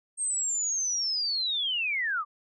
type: linear sweep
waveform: sine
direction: down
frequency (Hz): 8530 to 1136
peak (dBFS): -26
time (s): 0.17-2.25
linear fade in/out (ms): 50
effects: none